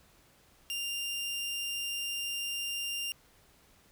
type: tone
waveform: sawtooth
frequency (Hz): 2794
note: F7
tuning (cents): 0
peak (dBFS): -30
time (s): 0.7-3.12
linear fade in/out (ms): 0
effects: pink hiss -63 dBFS RMS until 3.91 s